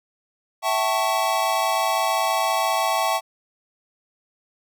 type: chord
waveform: square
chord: A dominant seventh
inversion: second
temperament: equal with one note detuned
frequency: 659.3 / 765.2 / 880 / 1108.7 Hz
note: E5 / G5 / A5 / C#6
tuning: 0 / -42 / 0 / 0 cents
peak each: -26 dBFS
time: 0.62-3.21 s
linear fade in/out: 50 ms
effects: none